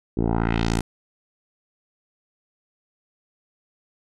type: tone with low-pass filter sweep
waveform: 10% pulse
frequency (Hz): 56.6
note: A1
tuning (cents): +50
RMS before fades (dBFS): -22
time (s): 0.17-0.81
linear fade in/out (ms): 5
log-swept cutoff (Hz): 360 to 11000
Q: 1.7
effects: none